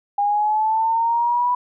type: linear sweep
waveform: sine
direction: up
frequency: 809 to 987.8 Hz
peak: -16 dBFS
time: 0.18-1.55 s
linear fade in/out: 5 ms
effects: none